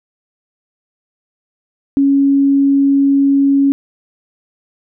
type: tone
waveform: sine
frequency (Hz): 277.3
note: C#4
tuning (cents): +1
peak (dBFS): -8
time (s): 1.97-3.72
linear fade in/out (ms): 0
effects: none